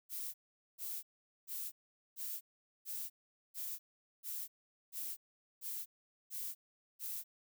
violet noise bursts, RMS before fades -42 dBFS, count 11, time 0.09-7.24 s, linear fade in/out 50 ms, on 250 ms, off 440 ms, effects none

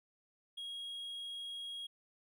triangle tone, 3287 Hz, G#7, 19 cents flat, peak -40 dBFS, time 0.57-1.87 s, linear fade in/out 10 ms, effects none

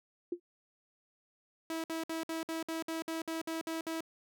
sine tone with exponential decay, 349.2 Hz, F4, in tune, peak -28 dBFS, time 0.32-0.4 s, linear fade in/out 5 ms, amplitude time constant 16 ms
sawtooth tone bursts, 325 Hz, E4, 24 cents flat, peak -31 dBFS, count 12, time 1.7-4.007 s, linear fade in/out 2 ms, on 140 ms, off 57 ms
effects none

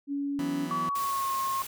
sine tone, 282.3 Hz, C#4, 32 cents sharp, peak -28 dBFS, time 0.07-0.69 s, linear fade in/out 50 ms
sawtooth chord, E suspended second, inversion none, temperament just, 164.81 / 185.42 / 247.2 Hz, E3 / F#3 / B3, 0 / +4 / +2 cents, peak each -34 / -36 / -33 dBFS, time 0.39-0.89 s, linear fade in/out 0 ms
sine tone with pitch glide, 1137 to 1076.9 Hz, C#6 to C6, +44 to +50 cents, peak -27 dBFS, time 0.71-1.62 s, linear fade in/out 0 ms, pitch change -94 cents, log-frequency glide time 0.83-1.31 s
white noise, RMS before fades -39 dBFS, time 0.95-1.67 s, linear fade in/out 5 ms
effects none

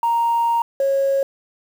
sine tone pair in turn, 932.3 / 547.2 Hz, A#5 / C#5, 0 / -23 cents, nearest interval major sixth, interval 923 cents, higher first, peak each -14 dBFS, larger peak neither, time 0.03-0.62 / 0.8-1.23 s, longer first, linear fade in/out 2 ms, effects tanh soft clip ceiling -12 dBFS + 7-bit

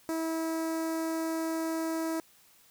sawtooth tone with notch filter, 324.3 Hz, E4, 28 cents flat, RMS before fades -32 dBFS, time 0.09-2.2 s, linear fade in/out 0 ms, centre 3100 Hz, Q 0.73, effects white hiss -61 dBFS RMS until 2.7 s

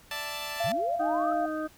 10% pulse chord, D suspended second, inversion none, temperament equal with one note detuned, 587.3 / 663.1 / 880 Hz, D5 / E5 / A5, 0 / +10 / 0 cents, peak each -30 / -33 / -27 dBFS, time 0.11-0.72 s, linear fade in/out 2 ms
sine tone with pitch glide, 679 to 690.9 Hz, F5 to F5, -49 to -19 cents, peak -26 dBFS, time 0.6-1.46 s, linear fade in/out 5 ms, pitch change +30 cents, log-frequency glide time 0.71-1.01 s
sine linear sweep, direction up, 87.31 to 1318.5 Hz, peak -33 dBFS, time 0.64-1.33 s, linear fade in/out 5 ms
harmonic tone, 310.6 Hz, D#4, 3 cents flat, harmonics 1 / 2 / 4 / 5, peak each -32 / -34 / -38 / -41 dBFS, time 0.99-1.68 s, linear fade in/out 20 ms
effects pink hiss -56 dBFS RMS until 1.77 s

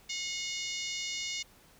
harmonic tone, 723 Hz, F#5, 40 cents flat, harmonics 3 / 4 / 5 / 6 / 7 / 8 / 9 / 10, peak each -40 / -41 / -42 / -43 / -43 / -44 / -45 / -45 dBFS, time 0.09-1.43 s, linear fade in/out 10 ms, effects pink hiss -60 dBFS RMS until 1.79 s

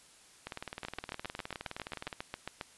two click trains, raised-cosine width 0.3 ms, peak -21 / -23 dBFS, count 14 / 33, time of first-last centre 0.85-2.612 / 0.47-2.128 s, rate 7.38 / 19.3 Hz, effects white hiss -59 dBFS RMS until 2.77 s + resampled to 24000 Hz

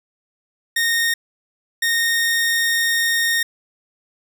sawtooth tone bursts at uneven times, 1848 Hz, A#6, 16 cents flat, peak -13 dBFS, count 2, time 0.76-1.14 / 1.82-3.43 s, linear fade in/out 5 ms, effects none

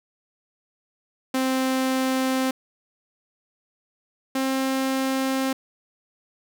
sawtooth tone pair in turn, 261.5 / 265.5 Hz, C4 / C4, -1 / +25 cents, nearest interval unison, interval 26 cents, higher second, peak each -17 / -18 dBFS, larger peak first, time 1.34-2.51 / 4.35-5.53 s, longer second, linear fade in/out 5 ms, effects none

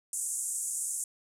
white band-pass noise, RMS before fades -34 dBFS, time 0.13-1.04 s, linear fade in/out 2 ms, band 7100 to 10000 Hz, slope 48 dB/octave, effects none

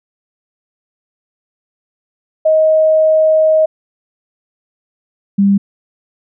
sine tone pair in turn, 629 / 198.87 Hz, D#5 / G3, +19 / +25 cents, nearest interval octave + minor sixth, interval 1994 cents, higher first, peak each -7 dBFS, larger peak neither, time 2.45-3.66 / 5.38-5.58 s, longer first, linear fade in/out 10 ms, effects none

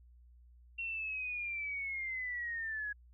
sine linear sweep, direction down, 2738 to 1661.2 Hz, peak -36 dBFS, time 0.78-2.93 s, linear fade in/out 10 ms, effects added 60 Hz sine -57 dBFS peak until 3.13 s

